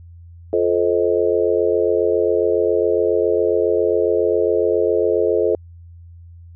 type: chord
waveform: sine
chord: F dominant seventh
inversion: none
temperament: just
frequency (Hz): 349.2 / 436.5 / 523.8 / 628.6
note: F4 / A4 / C5 / Eb5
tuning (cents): 0 / -14 / +2 / +18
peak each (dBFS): -21 / -17 / -21 / -23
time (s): 0.53-5.55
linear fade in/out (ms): 2
effects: added 85 Hz sine -38 dBFS peak until 6.55 s